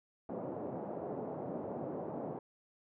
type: band-pass noise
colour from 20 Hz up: white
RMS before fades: -41 dBFS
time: 0.29-2.39 s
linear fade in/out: 2 ms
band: 130 to 690 Hz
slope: 24 dB/octave
effects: none